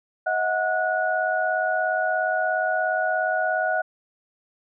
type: tone cluster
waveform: sine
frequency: 636 / 733 / 1462 Hz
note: D#5 / F#5 / F#6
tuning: +38 / -16 / -21 cents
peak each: -25 dBFS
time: 0.26-3.82 s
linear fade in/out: 10 ms
effects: none